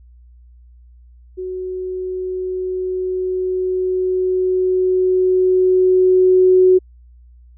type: tone with level ramp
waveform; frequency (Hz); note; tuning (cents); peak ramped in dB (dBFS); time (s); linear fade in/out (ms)
sine; 370; F#4; 0; -23 to -7; 1.37-6.79; 20
effects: added 60 Hz sine -42 dBFS peak until 7.57 s